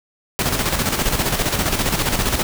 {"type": "noise with tremolo", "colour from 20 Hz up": "pink", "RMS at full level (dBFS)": -18, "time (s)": [0.39, 2.43], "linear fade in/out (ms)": 0, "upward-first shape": "square", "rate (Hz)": 15, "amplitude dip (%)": 50, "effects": []}